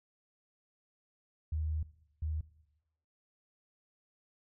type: tone pair in turn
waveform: sine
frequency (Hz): 77.78 / 77.78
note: D#2 / D#2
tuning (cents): 0 / 0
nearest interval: unison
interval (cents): 0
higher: neither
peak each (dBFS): -31 / -32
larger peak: first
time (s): 1.52-1.83 / 2.22-2.41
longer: first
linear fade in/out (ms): 5
effects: noise-tail reverb RT60 0.9 s tail -18 dB re dry